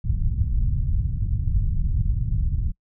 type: low-pass noise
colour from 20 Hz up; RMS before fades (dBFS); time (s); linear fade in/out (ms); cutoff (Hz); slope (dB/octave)
pink; -22; 0.04-2.72; 10; 130; 24
effects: noise-tail reverb RT60 0.1 s tail -25 dB re dry